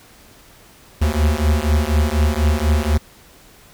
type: beating tone pair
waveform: square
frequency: 73.42 / 77.52 Hz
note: D2 / D#2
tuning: 0 / -6 cents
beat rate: 4.1 Hz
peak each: -18 dBFS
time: 1.01-2.98 s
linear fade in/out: 10 ms
effects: pink hiss -47 dBFS RMS until 3.73 s